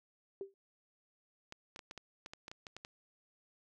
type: tone with exponential decay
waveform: sine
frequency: 392 Hz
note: G4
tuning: in tune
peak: -36 dBFS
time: 0.41-0.54 s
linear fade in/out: 1 ms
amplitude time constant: 28 ms
type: clicks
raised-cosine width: 0.2 ms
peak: -29 dBFS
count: 12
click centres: 1.524 / 1.761 / 1.792 / 1.911 / 1.977 / 2.261 / 2.335 / 2.481 / 2.515 / 2.668 / 2.766 / 2.849 s
effects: none